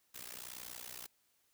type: noise with amplitude modulation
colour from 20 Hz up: white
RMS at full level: -44 dBFS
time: 0.14-1.07 s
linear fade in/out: 10 ms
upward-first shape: sine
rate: 61.3 Hz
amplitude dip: 95%
effects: white hiss -75 dBFS RMS until 1.53 s